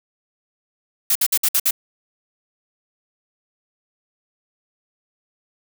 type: noise bursts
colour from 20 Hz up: blue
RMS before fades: -17 dBFS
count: 6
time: 1.1-1.709 s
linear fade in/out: 5 ms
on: 54 ms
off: 57 ms
effects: none